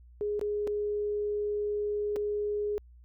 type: tone with dropouts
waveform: sine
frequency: 415.5 Hz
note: G#4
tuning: 1 cent sharp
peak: -28 dBFS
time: 0.21-2.78 s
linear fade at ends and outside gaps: 0 ms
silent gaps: 0.394-0.413 / 0.671-0.675 / 2.16-2.164 s
effects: added 60 Hz sine -51 dBFS peak until 3.04 s